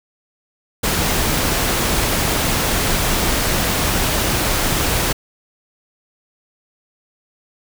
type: noise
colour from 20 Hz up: pink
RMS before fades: -18 dBFS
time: 0.83-5.13 s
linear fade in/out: 10 ms
effects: none